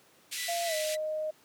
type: band-pass noise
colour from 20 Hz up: pink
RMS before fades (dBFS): -37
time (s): 0.31-0.96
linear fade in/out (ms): 20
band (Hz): 2300 to 12000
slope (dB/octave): 24
type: tone with tremolo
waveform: 30% pulse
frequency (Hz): 1975.5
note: B6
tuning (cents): 0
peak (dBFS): -34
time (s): 0.37-0.97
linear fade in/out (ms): 10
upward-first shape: sine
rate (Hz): 3.4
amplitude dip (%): 75
type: tone with pitch glide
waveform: sine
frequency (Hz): 687 to 619.2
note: F5 to D#5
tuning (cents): -29 to -9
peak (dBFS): -30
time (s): 0.48-1.31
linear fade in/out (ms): 10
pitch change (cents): -180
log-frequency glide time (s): 0.66-0.75
effects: pink hiss -61 dBFS RMS until 1.44 s + high-pass 200 Hz 12 dB/octave